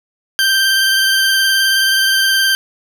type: tone with vibrato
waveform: 20% pulse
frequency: 1567 Hz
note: G6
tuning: 1 cent flat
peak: -6 dBFS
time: 0.39-2.55 s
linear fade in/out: 0 ms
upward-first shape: sine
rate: 19 Hz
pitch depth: 19 cents each way
effects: none